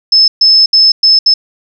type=tone bursts at uneven times; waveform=sine; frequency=5230 Hz; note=E8; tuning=15 cents flat; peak=-3 dBFS; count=5; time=0.12-0.28 / 0.41-0.66 / 0.73-0.92 / 1.03-1.19 / 1.26-1.34 s; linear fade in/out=5 ms; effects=none